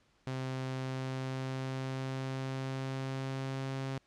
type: tone with pitch glide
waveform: sawtooth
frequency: 130.81 to 134.02 Hz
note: C3 to C3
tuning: 0 to +42 cents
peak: -31 dBFS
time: 0.27-3.98 s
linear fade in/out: 0 ms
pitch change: +42 cents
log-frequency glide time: 0.63-3.73 s
effects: pink hiss -70 dBFS RMS until 4.06 s + low-pass 6000 Hz 12 dB/octave